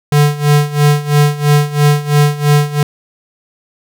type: tone with tremolo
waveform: square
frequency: 146.83 Hz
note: D3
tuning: in tune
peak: -6 dBFS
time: 0.12-2.83 s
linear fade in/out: 2 ms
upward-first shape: sine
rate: 3 Hz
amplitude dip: 85%
effects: none